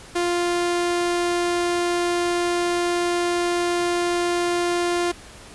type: tone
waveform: sawtooth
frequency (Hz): 349.2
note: F4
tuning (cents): 0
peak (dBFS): -16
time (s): 0.15-5.12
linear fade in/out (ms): 10
effects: pink hiss -43 dBFS RMS until 5.54 s + resampled to 24000 Hz